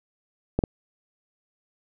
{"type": "clicks", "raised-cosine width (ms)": 2, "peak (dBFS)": -8, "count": 2, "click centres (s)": [0.59, 0.638], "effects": []}